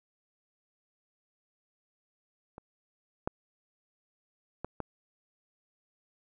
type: clicks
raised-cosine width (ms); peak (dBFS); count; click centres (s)
1; -30 / -16 / -21 / -20; 4; 2.581 / 3.275 / 4.646 / 4.803
effects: none

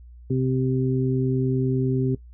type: harmonic tone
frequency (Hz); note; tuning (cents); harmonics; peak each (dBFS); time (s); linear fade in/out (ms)
130; C3; -11; 1 / 2 / 3; -22 / -25 / -27; 0.3-2.15; 5
effects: noise-tail reverb RT60 0.1 s tail -17 dB re dry + added 60 Hz sine -42 dBFS peak until 2.33 s

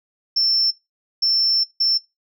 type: tone bursts at uneven times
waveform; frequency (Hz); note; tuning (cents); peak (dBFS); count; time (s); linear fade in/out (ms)
sine; 5370; E8; +31; -13; 3; 0.36-0.71 / 1.22-1.64 / 1.8-1.98; 10
effects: noise-tail reverb RT60 0.2 s tail -21 dB re dry + tanh soft clip ceiling -11 dBFS

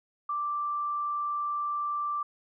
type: tone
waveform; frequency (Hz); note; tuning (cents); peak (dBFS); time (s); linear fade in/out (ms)
sine; 1174.7; D6; 0; -28; 0.29-2.23; 5
effects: none

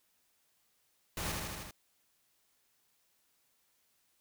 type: noise with echo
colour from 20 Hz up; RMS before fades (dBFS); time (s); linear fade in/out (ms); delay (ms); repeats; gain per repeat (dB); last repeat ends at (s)
pink; -38; 1.17-1.32; 2; 78; 5; -2; 1.71
effects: white hiss -74 dBFS RMS until 4.2 s

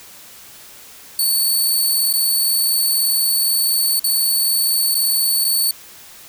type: tone with dropouts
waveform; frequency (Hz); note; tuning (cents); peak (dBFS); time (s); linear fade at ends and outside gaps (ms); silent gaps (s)
5% pulse; 4479; C#8; +17; -8; 1.19-5.71; 2; 2.129-2.137 / 3.995-4.042 / 4.945-4.951 / 5.445-5.449
effects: white hiss -41 dBFS RMS until 6.28 s

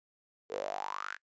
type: tone with high-pass filter sweep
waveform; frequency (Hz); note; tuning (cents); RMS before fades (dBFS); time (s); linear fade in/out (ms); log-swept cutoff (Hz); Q
sawtooth; 49.63; G1; +22; -38; 0.49-1.18; 50; 430 to 1700; 8.2
effects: noise-tail reverb RT60 0.1 s tail -24 dB re dry + resampled to 16000 Hz

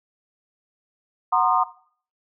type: chord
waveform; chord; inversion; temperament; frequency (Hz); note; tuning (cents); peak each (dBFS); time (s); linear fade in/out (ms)
sine; C half-diminished seventh; second; equal with one note detuned; 740 / 932.3 / 1046.5 / 1225.2; Gb5 / Bb5 / C6 / Eb6; 0 / 0 / 0 / -27; -22; 1.32-1.64; 10
effects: noise-tail reverb RT60 0.5 s tail -17 dB re dry

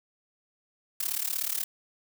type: noise with amplitude modulation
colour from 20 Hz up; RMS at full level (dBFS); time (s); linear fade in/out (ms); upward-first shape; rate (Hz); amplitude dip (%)
blue; -27; 1-1.64; 5; sine; 36.5; 90
effects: none

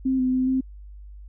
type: tone with pitch steps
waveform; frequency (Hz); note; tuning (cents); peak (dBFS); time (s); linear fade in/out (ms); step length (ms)
sine; 262.7 / 255.7 / 257.1 / 261.5; C4 / C4 / C4 / C4; +7 / -40 / -30 / -1; -19; 0.05-0.61; 10; 140
effects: added 50 Hz sine -39 dBFS peak until 1.28 s

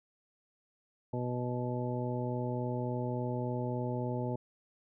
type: harmonic tone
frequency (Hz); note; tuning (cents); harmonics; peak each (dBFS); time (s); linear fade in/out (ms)
123.47; B2; 0; 1 / 2 / 3 / 4 / 5 / 7; -35 / -38 / -40 / -41 / -42 / -43; 1.13-4.36; 5
effects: none

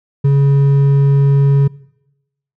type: tone with hard clipping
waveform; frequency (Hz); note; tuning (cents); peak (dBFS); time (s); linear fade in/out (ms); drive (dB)
triangle; 139.5; C#3; +11; -9; 0.24-1.68; 10; 8
effects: noise-tail reverb RT60 0.9 s tail -22 dB re dry

